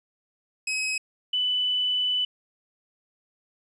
sawtooth / sine tone pair in turn, 2547 / 2990 Hz, D#7 / F#7, +40 / +17 cents, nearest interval minor third, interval 277 cents, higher second, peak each -22 dBFS, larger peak neither, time 0.67-0.98 / 1.33-2.25 s, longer second, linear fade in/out 5 ms, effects resampled to 24000 Hz + 10-bit

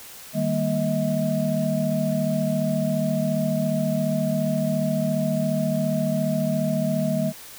sine tone cluster, 154.3 / 197.1 / 231.6 / 637 Hz, D#3 / G3 / A#3 / D#5, -14 / +10 / -11 / +41 cents, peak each -26 dBFS, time 0.33-7.33 s, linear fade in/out 50 ms, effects white hiss -42 dBFS RMS until 7.58 s

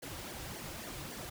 pink noise with flanger, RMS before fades -44 dBFS, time 0.02-1.3 s, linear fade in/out 10 ms, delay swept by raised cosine 0.76 to 4.76 ms, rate 3.6 Hz, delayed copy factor -0.9, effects none

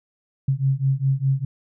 sine beating tone pair, 132.9 / 137.8 Hz, C3 / C#3, +27 / -10 cents, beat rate 4.9 Hz, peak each -21 dBFS, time 0.48-1.45 s, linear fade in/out 5 ms, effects none

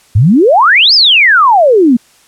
sine exponential two-way sweep, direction up then down, 91.2 to 5340 to 223.9 Hz, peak -3 dBFS, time 0.15-1.97 s, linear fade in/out 10 ms, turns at 0.94 s, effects white hiss -46 dBFS RMS until 2.27 s + low-pass 10000 Hz 12 dB/octave

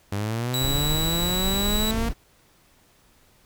sawtooth linear sweep, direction up, 98 to 233.1 Hz, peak -21 dBFS, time 0.12-2.09 s, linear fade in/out 5 ms
sawtooth tone, 3912 Hz, B7, 17 cents flat, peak -22 dBFS, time 0.54-1.91 s, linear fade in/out 0 ms
brown noise, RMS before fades -28 dBFS, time 0.6-2.14 s, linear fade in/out 20 ms
effects pink hiss -59 dBFS RMS until 3.45 s

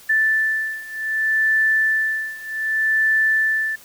sine beating tone pair, 1760 / 1760.65 Hz, A6 / A6, 0 / +1 cents, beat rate 0.65 Hz, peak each -21 / -19 dBFS, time 0.09-3.76 s, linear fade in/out 10 ms, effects white hiss -46 dBFS RMS until 3.84 s

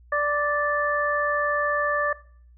harmonic tone, 586 Hz, D5, 4 cents flat, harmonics 1 / 2 / 3, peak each -25 / -25 / -25 dBFS, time 0.12-2.13 s, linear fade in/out 5 ms, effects noise-tail reverb RT60 0.5 s tail -19 dB re dry + added 60 Hz sine -49 dBFS peak until 2.57 s

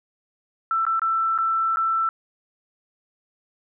sine tone with dropouts, 1332 Hz, E6, 18 cents sharp, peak -19 dBFS, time 0.71-2.09 s, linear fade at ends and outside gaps 1 ms, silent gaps 0.852-0.866 / 0.995-1.018 / 1.378-1.386 / 1.76-1.77 s, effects none

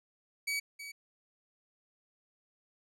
sawtooth tone with echo, 2272 Hz, C#7, 42 cents sharp, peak -28 dBFS, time 0.47-0.6 s, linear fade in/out 10 ms, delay 320 ms, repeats 1, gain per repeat -11 dB, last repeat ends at 0.92 s, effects low-pass 12000 Hz 12 dB/octave

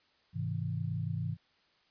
sine chord, Ab augmented, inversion none, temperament equal with one note detuned, 103.83 / 130.81 / 161.7 Hz, Ab2 / C3 / E3, 0 / 0 / -33 cents, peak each -36 / -37 / -36 dBFS, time 0.33-1.37 s, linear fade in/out 50 ms, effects white hiss -69 dBFS RMS until 1.9 s + resampled to 11025 Hz

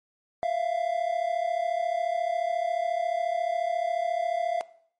triangle tone pair together, 664.3 / 698.5 Hz, E5 / F5, +13 / 0 cents, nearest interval minor second, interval 87 cents, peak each -25 dBFS, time 0.43-4.61 s, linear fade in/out 0 ms, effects noise-tail reverb RT60 0.6 s tail -19 dB re dry + MP3 48 kbps

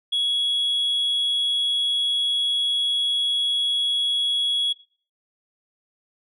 sine tone, 3345 Hz, G#7, 12 cents sharp, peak -18 dBFS, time 0.12-4.73 s, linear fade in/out 10 ms, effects noise-tail reverb RT60 0.4 s tail -18 dB re dry + tanh soft clip ceiling -18 dBFS

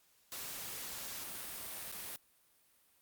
white noise with dropouts, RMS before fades -44 dBFS, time 0.32-2.16 s, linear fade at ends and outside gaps 0 ms, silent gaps 1.916-1.924 s, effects white hiss -70 dBFS RMS until 3.01 s + Opus 48 kbps

